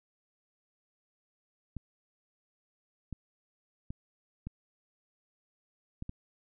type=clicks; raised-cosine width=5 ms; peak=-26 dBFS; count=6; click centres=1.767 / 3.127 / 3.905 / 4.47 / 6.024 / 6.094 s; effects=none

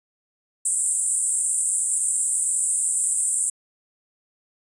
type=band-pass noise; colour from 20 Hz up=white; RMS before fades=-23 dBFS; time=0.65-3.5 s; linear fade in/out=5 ms; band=7700 to 9500 Hz; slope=96 dB/octave; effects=resampled to 24000 Hz

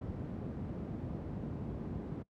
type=low-pass noise; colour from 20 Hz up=white; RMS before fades=-40 dBFS; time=0.01-2.23 s; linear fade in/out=10 ms; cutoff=230 Hz; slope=12 dB/octave; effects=noise-tail reverb RT60 0.1 s tail -21 dB re dry + high-pass 60 Hz 12 dB/octave

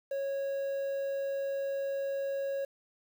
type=tone with quantisation; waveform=triangle; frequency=550 Hz; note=C#5; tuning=14 cents flat; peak=-29 dBFS; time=0.11-2.65 s; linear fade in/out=5 ms; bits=9; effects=none

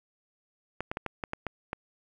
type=clicks; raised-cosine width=0.5 ms; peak=-17 dBFS; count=8; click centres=0.806 / 0.915 / 0.971 / 1.063 / 1.238 / 1.334 / 1.467 / 1.731 s; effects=9-bit

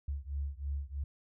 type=beating tone pair; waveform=sine; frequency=69.1 / 72.2 Hz; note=C#2 / D2; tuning=-5 / -29 cents; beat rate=3.1 Hz; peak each=-37 / -38 dBFS; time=0.08-1.04 s; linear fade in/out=5 ms; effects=none

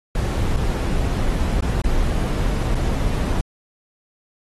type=noise with dropouts; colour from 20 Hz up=brown; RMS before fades=-20 dBFS; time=0.15-3.41 s; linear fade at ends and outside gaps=2 ms; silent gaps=0.564-0.568 / 1.607-1.623 / 1.818-1.841 / 2.747-2.752 s; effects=AAC 32 kbps

